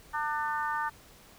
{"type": "harmonic tone", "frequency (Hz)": 299.9, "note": "D4", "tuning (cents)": 36, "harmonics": [3, 4, 5, 6], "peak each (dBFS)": [-32, -34, -36, -38], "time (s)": [0.13, 0.9], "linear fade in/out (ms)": 20, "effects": ["pink hiss -55 dBFS RMS until 1.38 s"]}